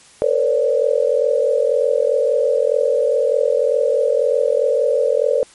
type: tone cluster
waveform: sine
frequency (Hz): 454 / 497.2 / 542 / 584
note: A#4 / B4 / C#5 / D5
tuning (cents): -46 / +12 / -39 / -10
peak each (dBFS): -19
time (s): 0.22-5.43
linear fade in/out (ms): 0
effects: white hiss -47 dBFS RMS until 5.54 s + MP3 48 kbps